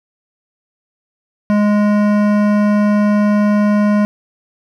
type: tone with hard clipping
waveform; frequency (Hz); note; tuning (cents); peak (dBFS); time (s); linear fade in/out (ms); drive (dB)
sine; 207.7; G#3; 0; -12; 1.5-4.05; 0; 15
effects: none